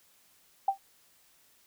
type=tone with exponential decay; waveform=sine; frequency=783 Hz; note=G5; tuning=2 cents flat; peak=-19 dBFS; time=0.68-0.78 s; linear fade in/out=5 ms; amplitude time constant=21 ms; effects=white hiss -64 dBFS RMS until 1.66 s